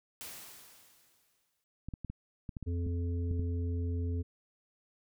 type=noise with exponential decay; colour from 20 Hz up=white; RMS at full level=-43 dBFS; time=0.21-1.64 s; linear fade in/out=0 ms; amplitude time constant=310 ms
type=clicks; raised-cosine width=5 ms; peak=-27 dBFS; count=10; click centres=1.886 / 1.938 / 2.047 / 2.1 / 2.492 / 2.568 / 2.627 / 2.866 / 3.312 / 3.395 s
type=harmonic tone; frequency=86.2 Hz; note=F2; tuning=22 cents flat; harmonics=1 / 3 / 5; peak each=-31 / -41 / -45 dBFS; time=2.66-4.23 s; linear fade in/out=20 ms
effects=none